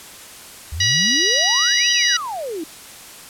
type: exponential two-way sweep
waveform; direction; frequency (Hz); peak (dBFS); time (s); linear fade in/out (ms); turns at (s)
sine; up then down; 71 to 3136 to 300.5; -24; 0.72-2.64; 5; 1.91
type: harmonic tone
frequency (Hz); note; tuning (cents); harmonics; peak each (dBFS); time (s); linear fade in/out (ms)
967; B5; -37; 2 / 3 / 4 / 5 / 6; -21 / -21 / -21 / -21 / -21; 0.8-2.17; 5
effects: white hiss -39 dBFS RMS until 3.29 s + low-pass 12000 Hz 12 dB/octave